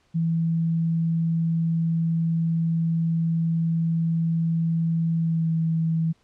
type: tone with pitch glide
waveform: sine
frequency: 164.81 to 162.63 Hz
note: E3 to E3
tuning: 0 to -23 cents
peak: -20 dBFS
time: 0.14-6.13 s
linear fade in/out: 20 ms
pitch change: -23 cents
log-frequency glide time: 5.16-5.51 s
effects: pink hiss -64 dBFS RMS until 6.23 s + low-pass 6000 Hz 12 dB/octave